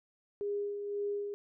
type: tone with tremolo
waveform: sine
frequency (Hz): 407.8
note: G#4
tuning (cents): -32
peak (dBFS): -31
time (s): 0.41-1.34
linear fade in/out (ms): 0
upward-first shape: sine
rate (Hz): 1.9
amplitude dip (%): 45
effects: none